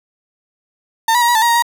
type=tone with pitch steps; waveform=35% pulse; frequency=904 / 969 / 945 / 964 / 884 / 946 / 935 / 948 Hz; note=A5 / B5 / A#5 / B5 / A5 / A#5 / A#5 / A#5; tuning=+47 / -33 / +23 / -42 / +8 / +25 / +5 / +29 cents; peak=-9 dBFS; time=1.08-1.624 s; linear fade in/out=5 ms; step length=68 ms; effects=none